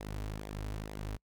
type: tone with flanger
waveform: sawtooth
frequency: 51.91 Hz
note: G#1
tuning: in tune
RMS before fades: -40 dBFS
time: 0-1.17 s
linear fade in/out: 10 ms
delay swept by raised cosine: 0.67 to 5.77 ms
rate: 2.2 Hz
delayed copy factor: -0.6
effects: noise-tail reverb RT60 0.1 s tail -26 dB re dry